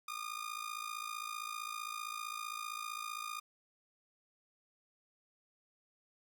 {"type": "tone with amplitude modulation", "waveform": "sawtooth", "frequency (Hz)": 1220, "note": "D#6", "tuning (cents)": -34, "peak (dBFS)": -33, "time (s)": [0.08, 3.4], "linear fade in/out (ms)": 5, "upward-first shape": "sine", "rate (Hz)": 55.4, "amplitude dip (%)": 80, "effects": []}